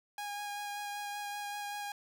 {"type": "tone with vibrato", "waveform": "sawtooth", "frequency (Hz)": 820, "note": "G#5", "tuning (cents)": -22, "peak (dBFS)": -34, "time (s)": [0.18, 1.92], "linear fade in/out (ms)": 2, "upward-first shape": "sine", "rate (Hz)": 5.2, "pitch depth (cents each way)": 12, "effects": []}